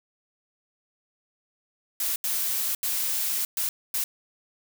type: noise bursts at uneven times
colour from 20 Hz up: blue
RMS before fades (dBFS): -27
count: 5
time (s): 2-2.16 / 2.24-2.75 / 2.83-3.45 / 3.57-3.69 / 3.94-4.04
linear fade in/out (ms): 2
effects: none